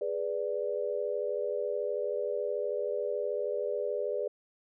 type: chord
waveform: sine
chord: G# diminished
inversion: none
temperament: equal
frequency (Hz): 415.3 / 493.9 / 587.3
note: G#4 / B4 / D5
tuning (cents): 0 / 0 / 0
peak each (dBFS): -34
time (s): 0.01-4.28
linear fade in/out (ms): 5
effects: none